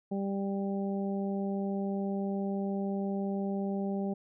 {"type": "harmonic tone", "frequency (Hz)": 197.1, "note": "G3", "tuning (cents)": 10, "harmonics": [1, 2, 3, 4], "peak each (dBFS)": [-31, -37, -41, -43], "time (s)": [0.11, 4.14], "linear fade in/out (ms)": 10, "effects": []}